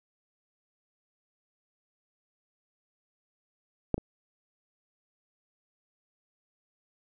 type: clicks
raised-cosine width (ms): 2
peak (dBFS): -11 / -22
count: 2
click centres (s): 3.943 / 3.98
effects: none